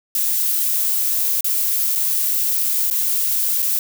violet noise with dropouts, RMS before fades -19 dBFS, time 0.15-3.79 s, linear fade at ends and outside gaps 1 ms, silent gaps 1.408-1.444 / 1.952-1.957 / 2.901-2.91 / 3.622-3.626 s, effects none

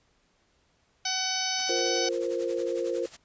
harmonic tone, 753 Hz, F#5, 30 cents sharp, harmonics 1 / 2 / 3 / 4 / 5 / 6 / 7 / 8, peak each -35 / -38 / -37 / -36 / -37 / -34 / -34 / -33 dBFS, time 1.05-2.09 s, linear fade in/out 5 ms
white noise with tremolo, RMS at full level -43 dBFS, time 1.58-3.17 s, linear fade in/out 10 ms, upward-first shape sine, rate 11 Hz, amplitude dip 75%
sine chord, F suspended fourth, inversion none, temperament equal, 349.2 / 466.2 / 523.3 Hz, F4 / Bb4 / C5, 0 / 0 / 0 cents, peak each -31 dBFS, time 1.69-3.06 s, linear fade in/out 5 ms
effects pink hiss -68 dBFS RMS until 3.24 s + resampled to 16000 Hz

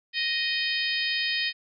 harmonic tone, 622.3 Hz, D#5, in tune, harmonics 3 / 4 / 5 / 6 / 7 / 8, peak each -30 / -31 / -32 / -33 / -33 / -34 dBFS, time 0.13-1.53 s, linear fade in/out 50 ms, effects none

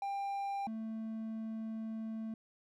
triangle tone pair in turn, 795 / 221.8 Hz, G5 / A3, +24 / +14 cents, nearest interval octave + minor seventh, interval 2210 cents, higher first, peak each -33 / -36 dBFS, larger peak first, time 0.02-0.67 / 0.67-2.34 s, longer second, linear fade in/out 2 ms, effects none

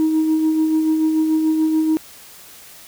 sine tone with tremolo, 315.1 Hz, D#4, 22 cents sharp, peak -11 dBFS, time 0-1.97 s, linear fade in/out 0 ms, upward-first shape sine, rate 6.9 Hz, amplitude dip 40%, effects tanh soft clip ceiling -11 dBFS + white hiss -42 dBFS RMS until 2.87 s

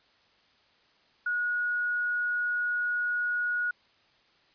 sine tone, 1452 Hz, F#6, 33 cents flat, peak -26 dBFS, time 1.26-3.71 s, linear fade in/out 5 ms, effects white hiss -64 dBFS RMS until 4.54 s + resampled to 11025 Hz

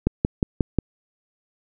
click train, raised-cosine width 3 ms, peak -5 dBFS, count 5, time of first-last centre 0.07-0.787 s, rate 5.58 Hz, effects none

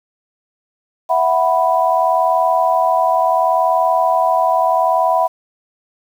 sine chord, E suspended second, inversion none, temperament equal, 659.3 / 740 / 987.8 Hz, E5 / F#5 / B5, 0 / 0 / 0 cents, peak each -16 dBFS, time 1.09-5.28 s, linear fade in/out 20 ms, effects 7-bit

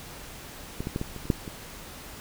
clicks, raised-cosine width 3 ms, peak -18 / -17 / -15 / -17 / -24 / -28 / -8 / -22 dBFS, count 8, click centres 0.805 / 0.871 / 0.961 / 1.014 / 1.163 / 1.255 / 1.302 / 1.478 s, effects pink hiss -43 dBFS RMS until 2.2 s

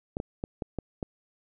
clicks, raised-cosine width 2 ms, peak -18 dBFS, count 6, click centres 0.169 / 0.201 / 0.439 / 0.622 / 0.787 / 1.028 s, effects none

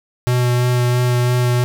square tone with vibrato, 123.3 Hz, B2, 2 cents flat, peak -14 dBFS, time 0.27-1.64 s, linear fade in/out 0 ms, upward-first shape sine, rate 3 Hz, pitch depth 12 cents each way, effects none

